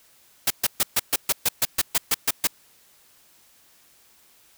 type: noise bursts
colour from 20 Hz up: white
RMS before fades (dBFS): -20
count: 13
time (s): 0.47-2.472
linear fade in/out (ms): 5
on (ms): 34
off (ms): 130
effects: white hiss -57 dBFS RMS until 4.57 s